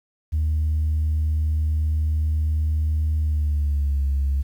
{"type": "tone with pitch glide", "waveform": "sine", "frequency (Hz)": [77.3, 68.87], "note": ["D#2", "C#2"], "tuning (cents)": [-11, -11], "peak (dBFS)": -17, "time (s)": [0.32, 4.43], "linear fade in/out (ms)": 20, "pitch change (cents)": -200, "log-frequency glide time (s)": [3.19, 4.05], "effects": ["tanh soft clip ceiling -16 dBFS", "9-bit"]}